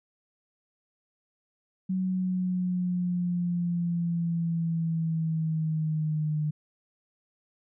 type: linear sweep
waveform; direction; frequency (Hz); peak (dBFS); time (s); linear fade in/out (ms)
sine; down; 187.2 to 151.3; -25; 1.89-6.51; 10
effects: none